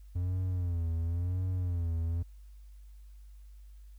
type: tone with vibrato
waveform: triangle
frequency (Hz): 87.31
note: F2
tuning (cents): 0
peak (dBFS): -27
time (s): 0.15-2.23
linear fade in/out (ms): 10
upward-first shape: sine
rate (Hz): 0.95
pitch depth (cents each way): 100
effects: added 50 Hz sine -48 dBFS peak until 3.98 s + white hiss -72 dBFS RMS until 3.98 s